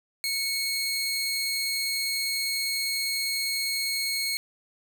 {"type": "tone pair together", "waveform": "sawtooth", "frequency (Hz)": [2210, 4205], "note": ["C#7", "C8"], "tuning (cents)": [-6, 8], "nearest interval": "major seventh", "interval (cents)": 1114, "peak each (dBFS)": -26, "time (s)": [0.24, 4.37], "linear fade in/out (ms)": 0, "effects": []}